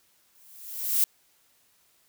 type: noise with exponential growth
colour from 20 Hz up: violet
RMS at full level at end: -20 dBFS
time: 0.35-1.04 s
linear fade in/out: 1 ms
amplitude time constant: 150 ms
effects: white hiss -65 dBFS RMS until 2.08 s